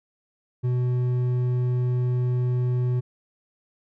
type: tone with hard clipping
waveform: triangle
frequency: 124.3 Hz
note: B2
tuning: 12 cents sharp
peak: -22 dBFS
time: 0.63-3.01 s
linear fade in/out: 20 ms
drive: 9 dB
effects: none